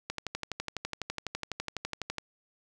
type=click train; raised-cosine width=0.2 ms; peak=-16 dBFS; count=26; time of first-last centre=0.1-2.183 s; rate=12 Hz; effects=none